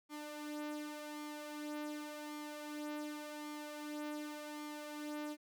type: tone with flanger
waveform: sawtooth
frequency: 298.7 Hz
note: D4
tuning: 29 cents sharp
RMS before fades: -45 dBFS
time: 0.09-5.37 s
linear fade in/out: 50 ms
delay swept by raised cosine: 0.9 to 3.3 ms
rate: 0.88 Hz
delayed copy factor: +0.55
effects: none